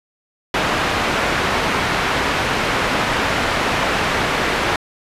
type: low-pass noise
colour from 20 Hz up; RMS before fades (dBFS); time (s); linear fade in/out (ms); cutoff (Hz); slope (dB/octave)
white; -19; 0.54-4.76; 2; 2000; 12
effects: resampled to 32000 Hz